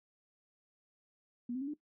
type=tone with pitch steps; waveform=sine; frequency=241.4 / 258.7 / 277.3 / 297.2 Hz; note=B3 / C4 / C#4 / D4; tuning=-39 / -19 / +1 / +21 cents; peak=-35 dBFS; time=1.49-1.738 s; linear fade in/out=5 ms; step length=62 ms; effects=noise-tail reverb RT60 0.1 s tail -17 dB re dry